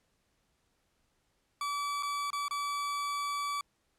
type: tone with dropouts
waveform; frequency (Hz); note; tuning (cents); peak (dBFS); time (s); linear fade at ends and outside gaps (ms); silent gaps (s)
40% pulse; 1150; D6; -37; -31; 1.61-3.61; 2; 2.026-2.031 / 2.304-2.33 / 2.482-2.509
effects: pink hiss -75 dBFS RMS until 3.98 s + low-pass 11000 Hz 12 dB/octave